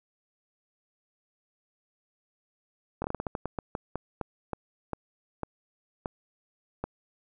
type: slowing click train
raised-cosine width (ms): 1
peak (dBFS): -17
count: 18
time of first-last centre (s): 3.02-6.84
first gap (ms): 22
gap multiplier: 1.25
effects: none